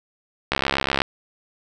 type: click train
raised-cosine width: 0.3 ms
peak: -3 dBFS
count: 35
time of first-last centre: 0.52-1.019 s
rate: 68.2 Hz
effects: none